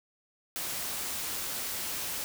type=noise; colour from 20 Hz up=white; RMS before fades=-35 dBFS; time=0.56-2.24 s; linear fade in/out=0 ms; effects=none